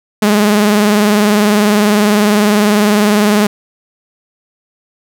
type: tone with vibrato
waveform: sawtooth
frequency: 208.8 Hz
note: G#3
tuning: 10 cents sharp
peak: -4 dBFS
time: 0.22-3.47 s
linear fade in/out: 5 ms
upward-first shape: sine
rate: 20 Hz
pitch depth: 59 cents each way
effects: none

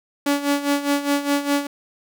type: tone with tremolo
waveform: sawtooth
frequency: 285.1 Hz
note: C#4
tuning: 49 cents sharp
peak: -12 dBFS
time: 0.26-1.67 s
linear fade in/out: 5 ms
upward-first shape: sine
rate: 4.9 Hz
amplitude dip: 75%
effects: none

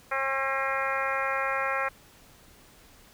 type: harmonic tone with a mistuned harmonic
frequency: 270 Hz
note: C#4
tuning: 45 cents flat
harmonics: 2 / 3 / 4 / 5 / 6 / 7 / 8 / 9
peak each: -33 / -35 / -33 / -32 / -34 / -35 / -36 / -37 dBFS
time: 0.11-1.89 s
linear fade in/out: 10 ms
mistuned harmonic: 8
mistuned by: -30 cents
effects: pink hiss -55 dBFS RMS until 3.13 s

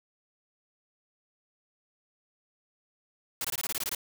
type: noise bursts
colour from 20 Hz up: white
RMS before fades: -32 dBFS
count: 10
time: 3.41-3.949 s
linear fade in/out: 2 ms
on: 35 ms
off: 21 ms
effects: none

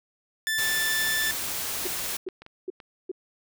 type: tone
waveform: sawtooth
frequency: 1760 Hz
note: A6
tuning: in tune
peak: -21 dBFS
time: 0.47-1.31 s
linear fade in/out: 0 ms
type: noise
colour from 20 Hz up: white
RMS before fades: -31 dBFS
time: 0.58-2.17 s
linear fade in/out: 5 ms
type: clicks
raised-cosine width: 0.3 ms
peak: -29 dBFS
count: 8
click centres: 1.478 / 1.541 / 1.585 / 1.719 / 2.288 / 2.42 / 2.464 / 2.802 s
type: tone bursts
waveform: sine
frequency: 370 Hz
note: F#4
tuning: in tune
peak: -28 dBFS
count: 4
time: 1.85-3.116 s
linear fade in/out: 5 ms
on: 24 ms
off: 390 ms
effects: none

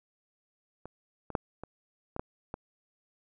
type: clicks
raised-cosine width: 1 ms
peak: -28 / -27 / -12 / -26 / -23 / -18 / -22 dBFS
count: 7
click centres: 0.856 / 1.303 / 1.352 / 1.636 / 2.164 / 2.195 / 2.541 s
effects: none

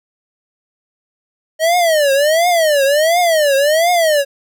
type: tone with vibrato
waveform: square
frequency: 622.3 Hz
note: D#5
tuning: in tune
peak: -11 dBFS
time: 1.59-4.25 s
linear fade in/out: 50 ms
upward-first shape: triangle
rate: 1.4 Hz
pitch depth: 260 cents each way
effects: none

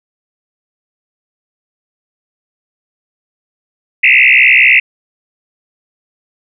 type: tone with frequency modulation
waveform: sine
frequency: 2357 Hz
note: D7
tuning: 6 cents sharp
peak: -4 dBFS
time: 4.03-4.8 s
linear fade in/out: 10 ms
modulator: 64.3 Hz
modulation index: 5.9
effects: none

